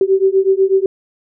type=beating tone pair; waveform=sine; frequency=381 / 389.1 Hz; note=G4 / G4; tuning=-49 / -13 cents; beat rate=8.1 Hz; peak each=-13 dBFS; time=0.01-0.86 s; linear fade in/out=2 ms; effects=none